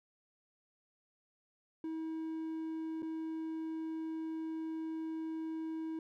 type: tone with dropouts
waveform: triangle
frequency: 320.6 Hz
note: E4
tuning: 48 cents flat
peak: -35 dBFS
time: 1.84-5.99 s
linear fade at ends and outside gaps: 2 ms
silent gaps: 3.022-3.028 s
effects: none